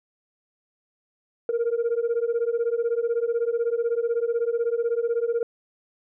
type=beating tone pair; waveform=sine; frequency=460.2 / 476.2 Hz; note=A#4 / A#4; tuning=-22 / +37 cents; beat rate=16 Hz; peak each=-23 dBFS; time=1.49-5.43 s; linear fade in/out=2 ms; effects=tanh soft clip ceiling -18 dBFS